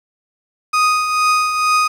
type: tone with tremolo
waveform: 35% pulse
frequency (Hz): 1244.5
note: D#6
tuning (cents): 0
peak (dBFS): -9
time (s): 0.73-1.88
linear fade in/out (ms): 10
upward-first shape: triangle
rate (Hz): 2.2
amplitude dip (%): 55
effects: low-pass 8000 Hz 12 dB/octave + 7-bit